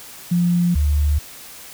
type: tone pair in turn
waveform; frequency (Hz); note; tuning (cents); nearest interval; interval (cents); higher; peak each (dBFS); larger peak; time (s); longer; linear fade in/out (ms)
sine; 174.61 / 73.41; F3 / D2; 0 / 0; octave + minor third; 1500; first; -14; neither; 0.31-0.75 / 0.75-1.19; neither; 10
effects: white hiss -39 dBFS RMS until 1.73 s